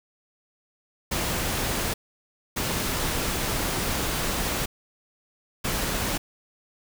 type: noise bursts at uneven times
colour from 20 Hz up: pink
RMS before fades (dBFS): -27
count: 3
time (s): 1.11-1.94 / 2.56-4.66 / 5.64-6.18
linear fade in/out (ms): 10
effects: none